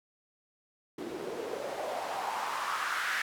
white noise with band-pass filter sweep, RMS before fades -35 dBFS, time 0.98-3.22 s, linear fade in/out 5 ms, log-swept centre 320 to 1700 Hz, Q 3.5, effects none

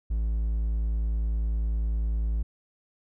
triangle tone, 55 Hz, A1, in tune, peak -22 dBFS, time 0.1-2.43 s, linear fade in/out 10 ms, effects none

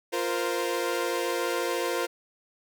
sawtooth chord, F suspended fourth, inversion none, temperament equal with one note detuned, 349.2 / 466.2 / 520.2 Hz, F4 / Bb4 / C5, 0 / 0 / -10 cents, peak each -27 dBFS, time 0.12-2.07 s, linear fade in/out 20 ms, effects none

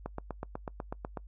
click train, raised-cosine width 1 ms, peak -22 dBFS, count 10, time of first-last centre 0.06-1.172 s, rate 8.09 Hz, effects noise-tail reverb RT60 0.1 s tail -25 dB re dry + added 50 Hz sine -46 dBFS peak until 1.27 s

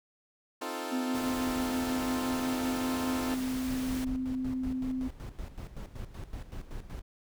15% pulse chord, F dominant seventh, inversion second, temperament equal, 261.6 / 311.1 / 349.2 / 440 Hz, C4 / Eb4 / F4 / A4, 0 / 0 / 0 / 0 cents, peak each -34 dBFS, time 0.61-3.35 s, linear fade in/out 10 ms
sine tone with pitch glide, 255.4 to 258.2 Hz, C4 to C4, -42 to -23 cents, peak -30 dBFS, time 0.91-5.09 s, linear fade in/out 20 ms, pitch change +19 cents, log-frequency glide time 1.57-4.1 s
pink noise, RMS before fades -41 dBFS, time 1.14-4.05 s, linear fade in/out 10 ms
brown noise with tremolo, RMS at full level -39 dBFS, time 3.69-7.02 s, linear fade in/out 10 ms, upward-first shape square, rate 5.3 Hz, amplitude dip 70%
effects none

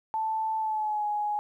sine tone with pitch glide, 880 to 835.4 Hz, A5 to G#5, 0 to +10 cents, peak -26 dBFS, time 0.14-1.39 s, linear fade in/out 0 ms, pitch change -90 cents, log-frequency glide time 0.58-1.06 s, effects 11-bit

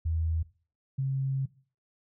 sine tone pair in turn, 81.1 / 134.63 Hz, E2 / C3, -28 / +50 cents, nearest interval major sixth, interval 878 cents, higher second, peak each -26 dBFS, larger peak neither, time 0.05-0.43 / 0.98-1.46 s, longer second, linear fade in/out 10 ms, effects noise-tail reverb RT60 0.4 s tail -18 dB re dry

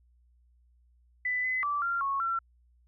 sine tone with pitch steps, 1995 / 2024 / 1162 / 1384 / 1102 / 1355 Hz, B6 / B6 / D6 / F6 / C#6 / E6, +17 / +42 / -19 / -16 / -11 / +47 cents, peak -27 dBFS, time 1.25-2.39 s, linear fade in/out 5 ms, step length 190 ms, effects added 60 Hz sine -61 dBFS peak until 2.87 s

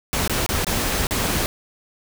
pink noise with dropouts, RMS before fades -22 dBFS, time 0.13-1.46 s, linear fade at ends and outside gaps 0 ms, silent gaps 0.277-0.296 / 0.463-0.49 / 0.646-0.668 / 1.069-1.109 s, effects none

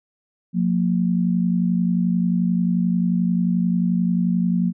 sine tone pair together, 178.66 / 230 Hz, F3 / A#3, +40 / -23 cents, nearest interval major third, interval 437 cents, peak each -18 / -22 dBFS, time 0.53-4.73 s, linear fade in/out 50 ms, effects none

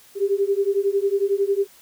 sine beating tone pair, 392 / 403 Hz, G4 / G4, 0 / +48 cents, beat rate 11 Hz, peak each -21 dBFS, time 0.15-1.67 s, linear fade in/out 50 ms, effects white hiss -51 dBFS RMS until 1.81 s

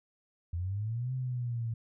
sine linear two-way sweep, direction up then down, 82.5 to 130.3 to 112.8 Hz, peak -31 dBFS, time 0.53-1.74 s, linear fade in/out 5 ms, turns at 1.13 s, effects none

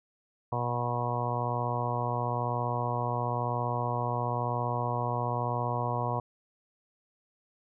harmonic tone, 121 Hz, B2, 35 cents flat, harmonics 1 / 2 / 3 / 4 / 5 / 6 / 7 / 8 / 9, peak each -32 / -41 / -42 / -38 / -38 / -36 / -41 / -34 / -38 dBFS, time 0.52-6.2 s, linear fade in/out 5 ms, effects none

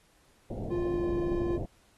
pink low-pass noise, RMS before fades -36 dBFS, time 0.5-1.66 s, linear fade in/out 5 ms, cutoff 710 Hz, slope 48 dB/octave
triangle tone with pitch glide, 349.2 to 346.8 Hz, F4 to F4, 0 to -12 cents, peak -26 dBFS, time 0.7-1.58 s, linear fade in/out 20 ms, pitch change -12 cents, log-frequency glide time 0.94-1.04 s
clicks, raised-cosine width 3 ms, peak -24 dBFS, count 10, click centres 0.941 / 1.093 / 1.199 / 1.274 / 1.321 / 1.419 / 1.47 / 1.507 / 1.578 / 1.612 s
effects pink hiss -65 dBFS RMS until 1.97 s + AAC 32 kbps

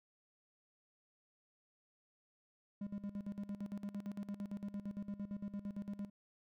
triangle tone with tremolo, 202.2 Hz, G#3, 46 cents flat, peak -37 dBFS, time 2.81-6.1 s, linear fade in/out 5 ms, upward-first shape square, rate 8.8 Hz, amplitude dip 80%, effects none

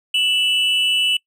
triangle tone pair together, 2657 / 2958 Hz, E7 / F#7, +13 / -1 cents, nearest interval major second, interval 186 cents, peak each -19 / -14 dBFS, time 0.14-1.17 s, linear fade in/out 5 ms, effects noise-tail reverb RT60 0.1 s tail -24 dB re dry + tanh soft clip ceiling -6 dBFS

